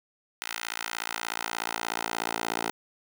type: tone with high-pass filter sweep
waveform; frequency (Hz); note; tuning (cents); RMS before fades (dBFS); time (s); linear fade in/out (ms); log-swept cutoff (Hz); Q
10% pulse; 56.7; A#1; -47; -33; 0.42-2.71; 0; 1700 to 520; 0.9
effects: none